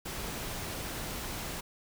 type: noise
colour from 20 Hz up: pink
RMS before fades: -38 dBFS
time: 0.05-1.61 s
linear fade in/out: 10 ms
effects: none